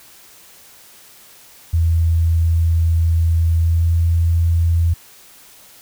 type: tone with pitch glide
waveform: sine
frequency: 82.7 to 83.85 Hz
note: E2 to E2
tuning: +6 to +30 cents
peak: -12 dBFS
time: 1.73-4.94 s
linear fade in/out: 10 ms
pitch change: +24 cents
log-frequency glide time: 3.59-3.92 s
effects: white hiss -45 dBFS RMS until 5.81 s